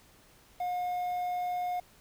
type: tone with quantisation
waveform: triangle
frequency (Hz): 718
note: F5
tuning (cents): +48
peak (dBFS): -28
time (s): 0.6-1.8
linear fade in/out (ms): 5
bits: 9
effects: pink hiss -60 dBFS RMS until 2 s